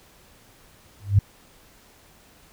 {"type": "tone with exponential growth", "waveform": "sine", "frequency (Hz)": 100, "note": "G2", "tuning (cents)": 35, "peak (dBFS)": -9, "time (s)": [1, 1.19], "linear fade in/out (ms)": 5, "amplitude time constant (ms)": 40, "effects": ["pink hiss -54 dBFS RMS until 2.52 s"]}